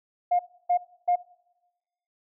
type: tone bursts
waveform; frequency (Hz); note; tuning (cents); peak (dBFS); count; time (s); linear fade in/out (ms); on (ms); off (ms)
sine; 710; F5; +28; -18; 3; 0.31-1.159; 10; 83; 300
effects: noise-tail reverb RT60 1.0 s tail -22 dB re dry + tanh soft clip ceiling -14 dBFS